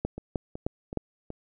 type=two click trains; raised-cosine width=2 ms; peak=-14 / -23 dBFS; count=4 / 4; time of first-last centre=0.05-0.973 / 0.18-1.304 s; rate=3.25 / 2.67 Hz; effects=none